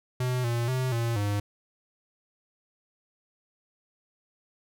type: tone with pitch steps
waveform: square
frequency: 126.2 / 118 / 129 / 116.6 / 102.4 Hz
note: B2 / A#2 / C3 / A#2 / G#2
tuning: +38 / +22 / -24 / +1 / -24 cents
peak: -26 dBFS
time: 0.2-1.4 s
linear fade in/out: 5 ms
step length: 240 ms
effects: none